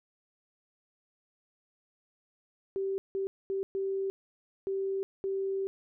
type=tone bursts at uneven times; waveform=sine; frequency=388.1 Hz; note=G4; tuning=17 cents flat; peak=-29 dBFS; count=6; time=2.76-2.98 / 3.15-3.27 / 3.5-3.63 / 3.75-4.1 / 4.67-5.03 / 5.24-5.67 s; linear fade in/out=0 ms; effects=none